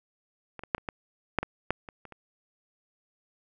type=clicks; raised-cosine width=0.5 ms; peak=-25 / -24 / -9 / -27 / -17 / -8 / -16 / -10 / -26 / -30 / -30 dBFS; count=11; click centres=0.593 / 0.636 / 0.748 / 0.781 / 0.888 / 1.387 / 1.43 / 1.706 / 1.888 / 2.053 / 2.123 s; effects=none